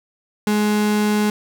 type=tone; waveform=35% pulse; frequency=210 Hz; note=G#3; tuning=19 cents sharp; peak=-14 dBFS; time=0.47-1.3 s; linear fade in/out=2 ms; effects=none